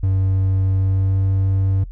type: tone with pitch glide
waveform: triangle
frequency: 95.4 to 96.29 Hz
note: G2 to G2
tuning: -47 to -30 cents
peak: -13 dBFS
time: 0.03-1.84 s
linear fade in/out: 5 ms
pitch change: +17 cents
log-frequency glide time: 0.77-1.18 s
effects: noise-tail reverb RT60 0.1 s tail -20 dB re dry + added 42 Hz sine -30 dBFS peak until 1.91 s